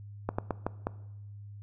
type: slowing click train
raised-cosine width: 1 ms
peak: -15 dBFS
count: 5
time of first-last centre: 0.29-0.87 s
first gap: 95 ms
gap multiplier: 1.29
effects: noise-tail reverb RT60 0.9 s tail -19 dB re dry + added 102 Hz sine -43 dBFS peak until 1.62 s